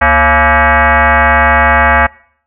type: tone with frequency modulation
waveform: sine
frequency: 378.8 Hz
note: F#4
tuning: 41 cents sharp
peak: -5 dBFS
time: 0.01-2.07 s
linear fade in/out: 10 ms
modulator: 308 Hz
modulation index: 5.6
effects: noise-tail reverb RT60 0.6 s tail -24 dB re dry